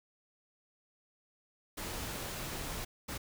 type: noise bursts at uneven times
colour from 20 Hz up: pink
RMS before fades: -40 dBFS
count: 2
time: 1.77-2.85 / 3.08-3.18 s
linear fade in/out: 10 ms
effects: none